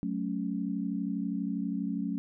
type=chord; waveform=sine; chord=F# minor; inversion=none; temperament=equal with one note detuned; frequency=185 / 217.5 / 277.2 Hz; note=F#3 / A3 / C#4; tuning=0 / -20 / 0 cents; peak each=-34 dBFS; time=0.03-2.18 s; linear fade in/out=0 ms; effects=none